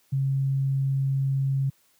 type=tone; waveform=sine; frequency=135.9 Hz; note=C#3; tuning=34 cents flat; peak=-21 dBFS; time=0.12-1.7 s; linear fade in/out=10 ms; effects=white hiss -64 dBFS RMS until 1.99 s + high-pass 80 Hz 12 dB/octave